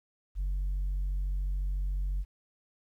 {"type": "tone", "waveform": "sine", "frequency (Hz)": 47, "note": "F#1", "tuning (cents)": 28, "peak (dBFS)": -26, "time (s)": [0.35, 2.25], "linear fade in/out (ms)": 50, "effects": ["tanh soft clip ceiling -27 dBFS", "11-bit"]}